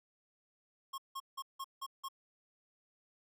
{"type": "tone bursts", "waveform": "square", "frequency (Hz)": 1082, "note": "C#6", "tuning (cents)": -42, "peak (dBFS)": -40, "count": 6, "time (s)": [0.93, 2.086], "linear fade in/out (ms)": 10, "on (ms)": 51, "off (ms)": 170, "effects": []}